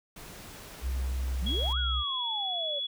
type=noise; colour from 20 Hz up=pink; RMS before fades=-46 dBFS; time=0.16-1.73 s; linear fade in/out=5 ms
type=tone; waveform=sine; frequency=64.4 Hz; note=C2; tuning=27 cents flat; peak=-28 dBFS; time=0.81-2.04 s; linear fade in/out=50 ms
type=exponential two-way sweep; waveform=sine; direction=up then down; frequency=151.2 to 1489 to 555 Hz; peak=-35 dBFS; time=1.41-2.8 s; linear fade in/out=20 ms; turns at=1.78 s
type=tone with pitch glide; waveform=sine; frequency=3322 to 3386 Hz; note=G#7 to G#7; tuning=0 to +33 cents; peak=-30 dBFS; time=1.46-2.87 s; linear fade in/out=10 ms; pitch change=+33 cents; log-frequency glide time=1.86-2.33 s
effects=none